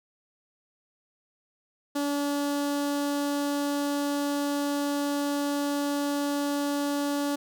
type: tone with notch filter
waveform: sawtooth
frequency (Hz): 286.6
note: D4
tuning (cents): -42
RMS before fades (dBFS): -28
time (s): 1.95-7.36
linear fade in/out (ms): 10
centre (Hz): 2200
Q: 1.7
effects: none